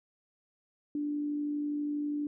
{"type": "tone with amplitude modulation", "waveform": "sine", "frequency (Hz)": 293.7, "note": "D4", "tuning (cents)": 0, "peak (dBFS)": -29, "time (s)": [0.95, 2.27], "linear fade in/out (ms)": 2, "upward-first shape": "sine", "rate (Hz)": 52.3, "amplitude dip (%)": 25, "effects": []}